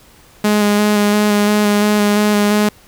sawtooth tone with vibrato, 208 Hz, G#3, 3 cents sharp, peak -7 dBFS, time 0.44-2.69 s, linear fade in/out 5 ms, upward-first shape square, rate 2.9 Hz, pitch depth 14 cents each way, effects pink hiss -46 dBFS RMS until 2.87 s

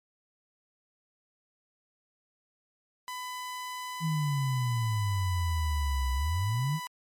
sawtooth tone with pitch glide, 1001 to 992.9 Hz, B5 to B5, +23 to +9 cents, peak -32 dBFS, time 3.08-6.87 s, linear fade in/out 0 ms, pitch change -14 cents, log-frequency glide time 4.73-5.67 s
sine exponential two-way sweep, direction down then up, 164.81 to 63 to 164.81 Hz, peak -26 dBFS, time 4-6.8 s, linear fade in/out 50 ms, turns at 6.12 s
effects MP3 64 kbps

